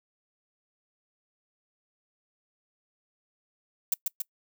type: noise with echo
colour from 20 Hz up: violet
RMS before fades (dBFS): -25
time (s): 3.92-3.94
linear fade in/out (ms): 2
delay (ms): 140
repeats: 2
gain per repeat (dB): -3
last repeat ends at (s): 4.22
effects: noise-tail reverb RT60 0.1 s tail -25 dB re dry